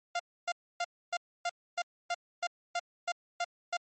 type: tone bursts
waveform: sawtooth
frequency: 698 Hz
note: F5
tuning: 1 cent flat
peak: -26 dBFS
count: 12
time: 0.15-3.77 s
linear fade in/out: 5 ms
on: 45 ms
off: 280 ms
effects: MP3 32 kbps